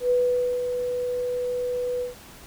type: tone with ADSR envelope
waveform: sine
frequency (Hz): 493.9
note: B4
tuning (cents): 0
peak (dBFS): -17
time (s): 0-2.15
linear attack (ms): 100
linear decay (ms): 500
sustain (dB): -7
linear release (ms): 140
effects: pink hiss -46 dBFS RMS until 2.46 s